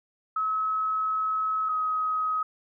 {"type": "tone pair in turn", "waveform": "sine", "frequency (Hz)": [1286, 1264.6], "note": ["E6", "D#6"], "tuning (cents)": [-43, 28], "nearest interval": "unison", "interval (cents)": 29, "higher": "first", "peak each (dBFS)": -24, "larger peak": "neither", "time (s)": [[0.36, 1.69], [1.69, 2.43]], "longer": "first", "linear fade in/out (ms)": 5, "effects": []}